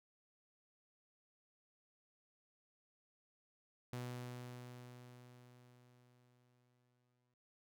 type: tone with exponential decay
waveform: sawtooth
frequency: 123.47 Hz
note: B2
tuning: in tune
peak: -38 dBFS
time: 3.93-7.34 s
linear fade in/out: 0 ms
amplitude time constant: 740 ms
effects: none